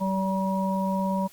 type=harmonic tone; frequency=191.6 Hz; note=G3; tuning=39 cents flat; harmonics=1 / 3 / 5; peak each=-25 / -31 / -29 dBFS; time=0-1.28 s; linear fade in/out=20 ms; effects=white hiss -53 dBFS RMS until 1.32 s + Opus 32 kbps